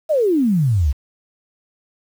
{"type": "exponential sweep", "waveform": "sine", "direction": "down", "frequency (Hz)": [659.3, 63.2], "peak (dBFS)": -13, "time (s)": [0.09, 0.93], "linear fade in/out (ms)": 20, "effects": ["7-bit"]}